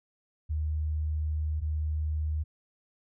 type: tone pair in turn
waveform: sine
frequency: 76.9 / 76.9 Hz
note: D#2 / D#2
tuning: -20 / -20 cents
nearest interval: unison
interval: 0 cents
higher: neither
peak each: -27 dBFS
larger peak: neither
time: 0.49-1.61 / 1.61-2.44 s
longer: first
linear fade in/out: 20 ms
effects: none